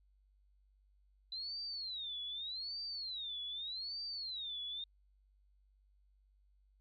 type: tone with vibrato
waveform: sine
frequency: 3981 Hz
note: B7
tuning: 13 cents sharp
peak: -40 dBFS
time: 1.32-4.84 s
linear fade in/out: 2 ms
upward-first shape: sine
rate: 0.83 Hz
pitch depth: 270 cents each way
effects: added 49 Hz sine -67 dBFS peak until 6.8 s